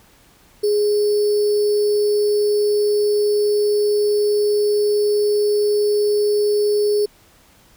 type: tone with sample-and-hold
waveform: sine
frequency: 415.3 Hz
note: G#4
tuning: in tune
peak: -14 dBFS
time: 0.63-7.06 s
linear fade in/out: 10 ms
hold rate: 4900 Hz
effects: pink hiss -52 dBFS RMS until 7.76 s